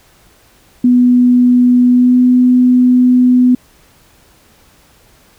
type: tone with pitch glide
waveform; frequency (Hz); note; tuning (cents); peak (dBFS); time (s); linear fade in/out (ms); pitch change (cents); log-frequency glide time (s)
sine; 246.9 to 249.9; B3 to B3; 0 to +21; -5; 0.84-3.55; 5; +21; 1.89-2.19
effects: pink hiss -48 dBFS RMS until 5.38 s